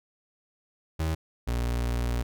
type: tone pair in turn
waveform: 35% pulse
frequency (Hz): 79.7 / 59.71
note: D#2 / A#1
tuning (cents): +42 / +42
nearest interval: perfect fourth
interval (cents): 500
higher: first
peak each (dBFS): -24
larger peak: neither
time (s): 0.99-1.15 / 1.47-2.23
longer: second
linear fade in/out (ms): 10
effects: none